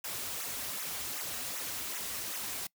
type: noise with flanger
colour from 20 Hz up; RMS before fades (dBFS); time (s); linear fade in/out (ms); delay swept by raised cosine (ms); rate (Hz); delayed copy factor
white; -38; 0.04-2.67; 5; 0.21 to 6.11; 2.6; -1
effects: noise-tail reverb RT60 0.1 s tail -23 dB re dry